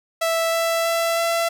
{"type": "tone with pitch steps", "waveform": "sawtooth", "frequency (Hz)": [659.3, 663.5, 667.7, 672], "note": ["E5", "E5", "E5", "E5"], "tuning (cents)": [0, 11, 22, 33], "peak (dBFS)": -15, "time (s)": [0.21, 1.49], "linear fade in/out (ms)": 10, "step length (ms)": 320, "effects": []}